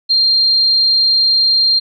sine tone, 4190 Hz, C8, 2 cents sharp, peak -9 dBFS, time 0.09-1.8 s, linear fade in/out 20 ms, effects none

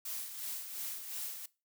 blue noise with tremolo, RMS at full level -39 dBFS, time 0.05-1.46 s, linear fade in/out 5 ms, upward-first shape sine, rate 2.8 Hz, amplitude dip 55%, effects noise-tail reverb RT60 0.3 s tail -21 dB re dry

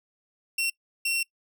sawtooth tone bursts at uneven times, 2723 Hz, F7, 44 cents flat, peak -21 dBFS, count 2, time 0.58-0.7 / 1.05-1.23 s, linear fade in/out 5 ms, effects noise-tail reverb RT60 0.1 s tail -22 dB re dry

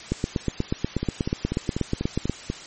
two click trains, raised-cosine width 3 ms, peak -12 / -9 dBFS, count 7 / 19, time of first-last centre 1.03-2.501 / 0.12-2.297 s, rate 4.08 / 8.27 Hz, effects white hiss -40 dBFS RMS until 2.66 s + MP3 32 kbps

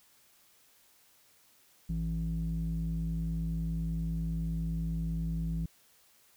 square tone with low-pass filter, 55 Hz, A1, in tune, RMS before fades -33 dBFS, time 1.89-5.66 s, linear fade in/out 5 ms, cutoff 190 Hz, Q 6.8, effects white hiss -64 dBFS RMS until 6.36 s

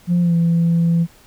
sine tone with pitch glide, 175 to 168.26 Hz, F3 to E3, +4 to +36 cents, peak -11 dBFS, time 0.07-1.07 s, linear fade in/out 50 ms, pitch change -68 cents, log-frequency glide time 0.21-0.35 s, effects tanh soft clip ceiling -10 dBFS + pink hiss -49 dBFS RMS until 1.26 s

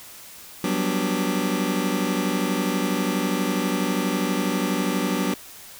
sawtooth chord, G major seventh, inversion third, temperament just, 183.75 / 196 / 245 / 294 Hz, F#3 / G3 / B3 / D4, -12 / 0 / -14 / +2 cents, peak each -23 dBFS, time 0.64-5.34 s, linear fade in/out 2 ms, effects white hiss -43 dBFS RMS until 5.79 s

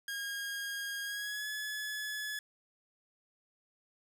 sawtooth tone with pitch glide, 1628 to 1708 Hz, G#6 to G#6, -35 to +48 cents, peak -33 dBFS, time 0.08-2.39 s, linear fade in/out 2 ms, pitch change +83 cents, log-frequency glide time 1.04-1.48 s, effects none

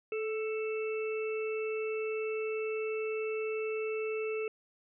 harmonic tone with a mistuned harmonic, 441.5 Hz, A4, 6 cents sharp, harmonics 1 / 3 / 5 / 6, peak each -32 / -47 / -48 / -42 dBFS, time 0.12-4.48 s, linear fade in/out 2 ms, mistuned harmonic 1, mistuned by -24 cents, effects none

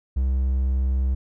triangle tone, 65.3 Hz, C2, 3 cents flat, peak -17 dBFS, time 0.16-1.15 s, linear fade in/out 10 ms, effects none

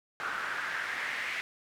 pink noise with band-pass filter sweep, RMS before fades -35 dBFS, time 0.2-1.41 s, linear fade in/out 0 ms, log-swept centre 1400 to 2100 Hz, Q 3.9, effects none

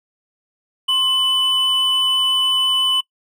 triangle tone pair together, 1060 / 2998 Hz, C6 / F#7, +22 / +22 cents, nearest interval octave + tritone, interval 1800 cents, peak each -24 / -13 dBFS, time 0.88-3.01 s, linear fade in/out 10 ms, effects noise-tail reverb RT60 0.1 s tail -23 dB re dry

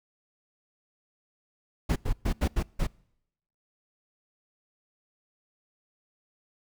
brown noise bursts at uneven times, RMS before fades -25 dBFS, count 6, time 1.89-1.96 / 2.05-2.13 / 2.25-2.33 / 2.41-2.48 / 2.56-2.63 / 2.79-2.87 s, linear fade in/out 10 ms, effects noise-tail reverb RT60 0.8 s tail -26 dB re dry

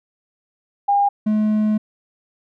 sine / triangle tone pair in turn, 807 / 213.7 Hz, G#5 / G#3, -50 / +50 cents, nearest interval octave + major seventh, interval 2300 cents, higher first, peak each -13 dBFS, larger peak neither, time 0.88-1.09 / 1.26-1.78 s, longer second, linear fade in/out 10 ms, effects none

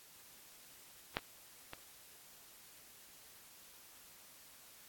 clicks, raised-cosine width 0.3 ms, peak -17 / -29 dBFS, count 2, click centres 1.169 / 1.734 s, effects white hiss -59 dBFS RMS until 4.88 s + AAC 64 kbps

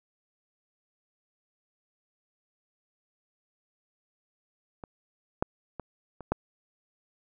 clicks, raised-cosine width 1 ms, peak -26 / -11 / -22 / -27 / -11 dBFS, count 5, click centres 4.838 / 5.425 / 5.797 / 6.207 / 6.32 s, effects none

